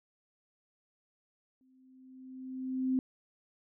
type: tone with exponential growth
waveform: sine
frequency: 259.5 Hz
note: C4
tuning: 14 cents flat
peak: -25 dBFS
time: 1.61-2.99 s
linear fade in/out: 1 ms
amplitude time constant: 300 ms
effects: none